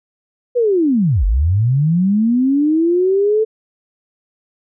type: linear two-way sweep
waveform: sine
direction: down then up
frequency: 503 to 43.65 to 443.9 Hz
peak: -11 dBFS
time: 0.55-3.45 s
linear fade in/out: 20 ms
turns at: 1.25 s
effects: none